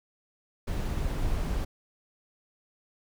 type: noise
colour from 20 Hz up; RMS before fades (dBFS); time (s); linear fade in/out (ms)
brown; -29; 0.67-1.65; 10
effects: none